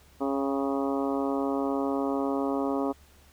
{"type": "harmonic tone with a mistuned harmonic", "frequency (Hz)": 137.9, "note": "C#3", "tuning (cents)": -9, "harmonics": [2, 3, 4, 5, 6, 7, 8, 9], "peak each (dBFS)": [-28, -32, -34, -36, -38, -39, -40, -41], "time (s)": [0.2, 2.93], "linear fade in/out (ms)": 20, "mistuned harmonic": 6, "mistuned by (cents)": -38, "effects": ["added 71 Hz sine -56 dBFS peak until 3.32 s", "pink hiss -59 dBFS RMS until 3.32 s"]}